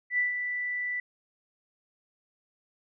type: tone with ADSR envelope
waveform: sine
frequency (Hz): 1975.5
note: B6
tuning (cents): 0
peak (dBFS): -22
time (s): 0.1-1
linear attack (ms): 81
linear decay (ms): 140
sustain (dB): -7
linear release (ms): 3
effects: none